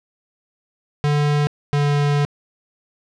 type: tone pair in turn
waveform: square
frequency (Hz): 146.83 / 144.89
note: D3 / D3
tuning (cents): 0 / -23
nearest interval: unison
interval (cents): 23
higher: first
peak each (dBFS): -16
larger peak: neither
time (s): 1.04-1.47 / 1.73-2.25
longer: second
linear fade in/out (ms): 0
effects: low-pass 5000 Hz 12 dB/octave